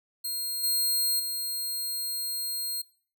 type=tone with level steps; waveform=10% pulse; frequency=4200 Hz; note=C8; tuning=6 cents sharp; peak=-23 / -17 / -23 dBFS; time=0.24-2.82 s; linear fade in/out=10 ms; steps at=0.63 / 1.19 s; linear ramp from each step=10 ms; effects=noise-tail reverb RT60 0.4 s tail -18 dB re dry